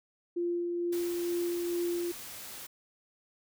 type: tone with tremolo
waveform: sine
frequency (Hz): 347.1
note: F4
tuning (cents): -11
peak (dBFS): -28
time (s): 0.36-2.12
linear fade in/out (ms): 10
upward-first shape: sine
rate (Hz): 2.2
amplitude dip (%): 25
type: noise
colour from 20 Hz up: white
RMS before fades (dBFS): -44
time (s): 0.92-2.67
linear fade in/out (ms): 10
effects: none